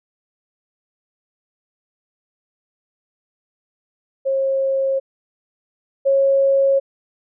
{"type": "tone pair in turn", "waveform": "sine", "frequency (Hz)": [539, 546.5], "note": ["C#5", "C#5"], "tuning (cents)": [-49, -25], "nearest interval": "unison", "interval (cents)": 24, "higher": "second", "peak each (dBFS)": [-16, -12], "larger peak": "second", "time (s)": [[4.25, 5], [6.05, 6.8]], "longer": "neither", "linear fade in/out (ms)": 20, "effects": []}